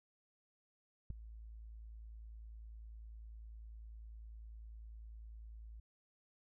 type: tone with ADSR envelope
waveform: sine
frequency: 55 Hz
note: A1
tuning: in tune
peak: -32 dBFS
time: 1.1-5.8 s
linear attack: 4 ms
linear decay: 4 ms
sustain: -17 dB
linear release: 5 ms
effects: none